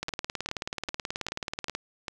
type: two click trains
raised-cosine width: 0.2 ms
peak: -16 / -14 dBFS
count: 6 / 33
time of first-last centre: 0.09-2.082 / 0.03-1.75 s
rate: 2.51 / 18.6 Hz
effects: none